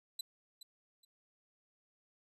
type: tone with echo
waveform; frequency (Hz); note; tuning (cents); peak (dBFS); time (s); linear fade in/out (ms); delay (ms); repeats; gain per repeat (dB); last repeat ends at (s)
sawtooth; 4002; B7; +22; -34; 0.19-0.21; 5; 420; 2; -13; 1.05
effects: resampled to 32000 Hz